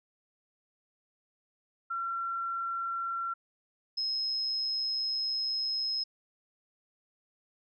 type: tone pair in turn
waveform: sine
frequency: 1362 / 5142 Hz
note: F6 / E8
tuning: -44 / -44 cents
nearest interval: octave + major seventh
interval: 2300 cents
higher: second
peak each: -31 / -29 dBFS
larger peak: second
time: 1.9-3.34 / 3.97-6.04 s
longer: second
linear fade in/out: 10 ms
effects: none